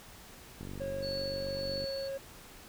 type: click train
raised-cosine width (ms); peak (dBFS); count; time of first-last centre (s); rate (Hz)
3; -30; 60; 0.61-1.842; 47.9
type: tone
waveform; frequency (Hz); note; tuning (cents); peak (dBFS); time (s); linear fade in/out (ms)
triangle; 545; C#5; -29; -33; 0.8-2.18; 10
type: tone with tremolo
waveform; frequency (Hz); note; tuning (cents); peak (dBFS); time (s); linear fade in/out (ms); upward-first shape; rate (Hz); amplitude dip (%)
sine; 4435; C#8; 0; -37; 1.02-2.09; 20; triangle; 1.7; 55
effects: pink hiss -52 dBFS RMS until 2.68 s